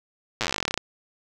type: slowing click train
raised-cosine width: 0.2 ms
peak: -7 dBFS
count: 21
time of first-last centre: 0.41-0.776 s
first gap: 8 ms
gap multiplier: 1.08
effects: none